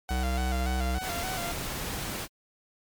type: tone with vibrato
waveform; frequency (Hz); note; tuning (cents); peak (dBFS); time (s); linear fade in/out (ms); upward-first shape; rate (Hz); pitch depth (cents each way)
sawtooth; 720; F#5; -47; -30; 0.09-1.52; 0; square; 3.5; 69
type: tone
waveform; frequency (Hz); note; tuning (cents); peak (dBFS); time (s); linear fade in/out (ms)
square; 64; C2; -38; -27; 0.1-0.99; 10
type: noise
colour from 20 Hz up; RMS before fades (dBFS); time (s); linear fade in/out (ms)
pink; -34; 1-2.28; 50
effects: MP3 96 kbps